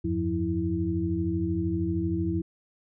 sine tone cluster, 85.2 / 98.1 / 175.5 / 328 Hz, F2 / G2 / F3 / E4, -42 / +2 / +9 / -9 cents, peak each -31 / -33 / -31 / -28 dBFS, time 0.04-2.42 s, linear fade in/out 10 ms, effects none

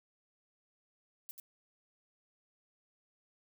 violet noise with echo, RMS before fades -45 dBFS, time 1.29-1.31 s, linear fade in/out 0 ms, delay 89 ms, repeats 1, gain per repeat -4 dB, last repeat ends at 1.399 s, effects none

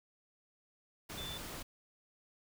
sine tone in noise, 3520 Hz, A7, in tune, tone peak -43 dBFS, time 1.17-1.38 s, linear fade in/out 10 ms, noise pink, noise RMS -45 dBFS, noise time 1.09-1.63 s, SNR -1 dB, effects none

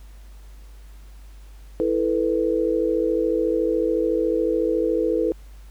sine chord, E suspended fourth, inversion none, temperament equal with one note detuned, 328.5 / 440 / 493.9 Hz, E4 / A4 / B4, -6 / 0 / 0 cents, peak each -23 dBFS, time 1.8-5.32 s, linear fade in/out 0 ms, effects added 50 Hz sine -40 dBFS peak until 5.7 s + pink hiss -56 dBFS RMS until 5.7 s

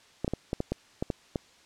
clicks, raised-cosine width 2 ms, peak -15 dBFS, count 9, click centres 0.246 / 0.279 / 0.336 / 0.531 / 0.604 / 0.72 / 1.025 / 1.102 / 1.358 s, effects white hiss -58 dBFS RMS until 1.65 s + low-pass 6000 Hz 12 dB/octave

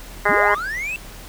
harmonic tone, 205.5 Hz, G#3, 18 cents flat, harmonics 2 / 3 / 4 / 5 / 6 / 7 / 8 / 9 / 10, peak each -23 / -23 / -23 / -23 / -23 / -23 / -23 / -23 / -23 dBFS, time 0.25-0.55 s, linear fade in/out 10 ms
triangle linear sweep, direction up, 151 to 2696 Hz, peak -22 dBFS, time 0.29-0.96 s, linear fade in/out 0 ms
effects added 40 Hz sine -38 dBFS peak until 1.28 s + pink hiss -40 dBFS RMS until 1.28 s

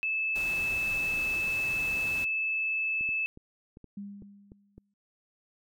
sine tone, 2617 Hz, E7, 13 cents flat, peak -27 dBFS, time 0.03-3.26 s, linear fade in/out 0 ms
pink noise, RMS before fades -42 dBFS, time 0.35-2.25 s, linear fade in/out 10 ms
clicks, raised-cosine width 3 ms, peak -35 dBFS, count 8, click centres 3.01 / 3.09 / 3.374 / 3.771 / 3.843 / 4.222 / 4.519 / 4.78 s
sine tone with exponential decay, 201.3 Hz, G3, 46 cents sharp, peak -35 dBFS, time 3.97-4.94 s, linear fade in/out 5 ms, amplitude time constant 210 ms
effects none

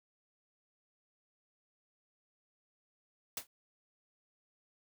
white noise with exponential decay, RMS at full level -34 dBFS, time 3.37-3.47 s, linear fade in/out 2 ms, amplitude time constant 21 ms, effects none

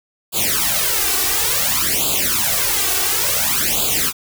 white noise with flanger, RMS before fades -18 dBFS, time 0.32-4.13 s, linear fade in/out 50 ms, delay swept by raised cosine 0.26 to 2.66 ms, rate 0.57 Hz, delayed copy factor +0.95, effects none

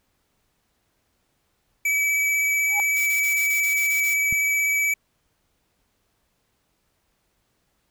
square tone with vibrato, 2292 Hz, D7, 43 cents flat, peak -20 dBFS, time 1.85-4.94 s, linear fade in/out 5 ms, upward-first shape square, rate 16 Hz, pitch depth 11 cents each way
sine tone with exponential growth, 823 Hz, G#5, 16 cents flat, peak -21 dBFS, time 2.66-2.8 s, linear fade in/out 0 ms, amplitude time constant 29 ms
blue noise bursts, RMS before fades -34 dBFS, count 9, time 2.96-4.142 s, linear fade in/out 10 ms, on 110 ms, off 24 ms
click, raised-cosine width 5 ms, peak -21 dBFS, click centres 4.326 s
effects pink hiss -70 dBFS RMS until 7.9 s

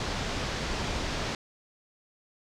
pink low-pass noise, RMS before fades -32 dBFS, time 0-1.35 s, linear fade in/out 2 ms, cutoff 6100 Hz, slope 24 dB/octave, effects none

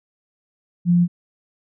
sine tone, 174.61 Hz, F3, in tune, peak -12 dBFS, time 0.85-1.08 s, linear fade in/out 50 ms, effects none

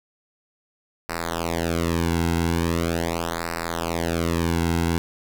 sawtooth tone with flanger, 84 Hz, E2, 33 cents sharp, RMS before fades -24 dBFS, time 1.09-4.98 s, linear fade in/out 0 ms, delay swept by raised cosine 0.3 to 1.7 ms, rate 0.41 Hz, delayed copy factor -1, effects none

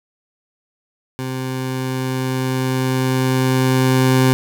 20% pulse tone with level ramp, 130 Hz, C3, 11 cents flat, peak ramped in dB -18 to -6 dBFS, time 1.19-4.33 s, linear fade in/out 0 ms, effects none

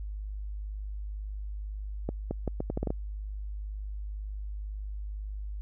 accelerating click train, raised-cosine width 2 ms, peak -17 dBFS, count 9, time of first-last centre 2.09-2.905 s, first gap 220 ms, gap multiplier 0.76, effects added 51 Hz sine -34 dBFS peak until 5.61 s

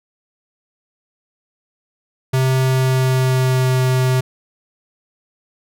square tone with pitch glide, 130.81 to 128.93 Hz, C3 to C3, 0 to -25 cents, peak -14 dBFS, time 2.33-4.21 s, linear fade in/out 10 ms, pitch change -25 cents, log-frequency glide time 2.58-3.78 s, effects none

